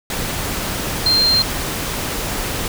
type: tone in noise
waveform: sine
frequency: 4176 Hz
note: C8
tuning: 4 cents flat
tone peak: -12 dBFS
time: 1.06-1.42 s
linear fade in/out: 2 ms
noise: pink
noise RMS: -23 dBFS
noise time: 0.1-2.68 s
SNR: +8 dB
effects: none